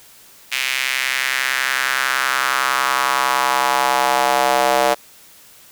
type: tone with high-pass filter sweep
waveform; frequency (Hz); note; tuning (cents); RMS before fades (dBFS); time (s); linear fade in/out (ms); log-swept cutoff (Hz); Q
square; 65.41; C2; 0; -18; 0.51-4.95; 20; 2400 to 620; 2.5
effects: white hiss -46 dBFS RMS until 5.71 s